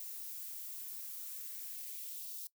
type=noise with high-pass filter sweep; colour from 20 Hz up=violet; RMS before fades=-45 dBFS; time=0-2.47 s; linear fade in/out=0 ms; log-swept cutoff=240 to 4300 Hz; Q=1.5; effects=noise-tail reverb RT60 0.1 s tail -20 dB re dry